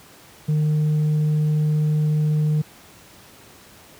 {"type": "tone with tanh clipping", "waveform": "sine", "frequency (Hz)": 152.4, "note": "D#3", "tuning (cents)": -36, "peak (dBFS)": -17, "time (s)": [0.48, 2.62], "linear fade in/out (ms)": 10, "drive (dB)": 2, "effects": ["pink hiss -47 dBFS RMS until 3.99 s", "high-pass 80 Hz 12 dB/octave"]}